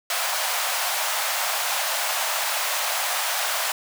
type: high-pass noise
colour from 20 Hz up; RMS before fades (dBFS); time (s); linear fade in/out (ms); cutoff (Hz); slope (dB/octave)
pink; -25; 0.1-3.72; 2; 610; 48
effects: none